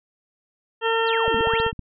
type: harmonic tone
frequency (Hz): 453.7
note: A#4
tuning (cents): -47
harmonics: 1 / 2 / 3 / 4 / 6 / 7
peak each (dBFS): -22 / -25 / -27 / -28 / -30 / -30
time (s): 0.81-1.72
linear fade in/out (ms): 50
type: exponential two-way sweep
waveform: sine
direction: down then up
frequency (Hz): 5274 to 198.9 to 5274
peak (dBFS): -29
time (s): 1.06-1.62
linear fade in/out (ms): 50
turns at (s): 1.37
type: click train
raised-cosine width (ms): 5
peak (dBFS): -20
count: 9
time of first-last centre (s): 1.28-1.793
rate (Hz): 15.6
effects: none